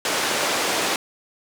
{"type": "band-pass noise", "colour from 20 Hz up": "pink", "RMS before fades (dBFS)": -23, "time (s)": [0.05, 0.96], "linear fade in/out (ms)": 2, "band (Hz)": [380, 8600], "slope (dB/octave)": 12, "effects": []}